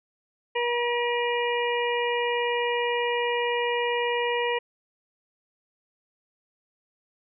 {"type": "harmonic tone", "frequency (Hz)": 479.4, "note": "A#4", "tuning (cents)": 48, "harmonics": [1, 2, 4, 5, 6], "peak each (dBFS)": [-26, -29, -32, -33, -34], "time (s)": [0.55, 4.59], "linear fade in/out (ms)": 10, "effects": []}